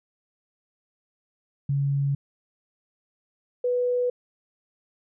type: tone pair in turn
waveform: sine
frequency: 140 / 493 Hz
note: C#3 / B4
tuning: +18 / -3 cents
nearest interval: octave + minor seventh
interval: 2179 cents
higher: second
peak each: -21 dBFS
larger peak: neither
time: 1.69-2.15 / 3.64-4.1 s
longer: neither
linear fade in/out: 5 ms
effects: none